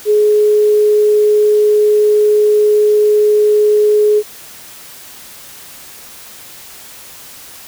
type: tone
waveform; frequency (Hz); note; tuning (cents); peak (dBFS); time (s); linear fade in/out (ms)
sine; 421.1; G#4; +24; -7; 0.05-4.23; 50
effects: white hiss -35 dBFS RMS until 7.67 s